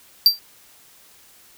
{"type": "tone with exponential decay", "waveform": "square", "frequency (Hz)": 4699, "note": "D8", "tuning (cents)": 0, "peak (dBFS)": -6, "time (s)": [0.26, 0.39], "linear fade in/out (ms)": 1, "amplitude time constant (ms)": 28, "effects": ["white hiss -51 dBFS RMS until 1.57 s"]}